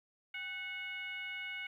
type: tone with frequency modulation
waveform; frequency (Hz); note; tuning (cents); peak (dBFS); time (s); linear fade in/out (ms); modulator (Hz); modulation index
sine; 2200; C#7; -14; -39; 0.34-1.67; 5; 703; 0.92
effects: 12-bit